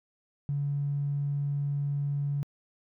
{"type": "tone", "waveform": "triangle", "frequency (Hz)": 142.6, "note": "C#3", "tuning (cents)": 49, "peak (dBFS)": -23, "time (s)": [0.49, 2.43], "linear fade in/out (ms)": 0, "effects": ["tanh soft clip ceiling -25 dBFS"]}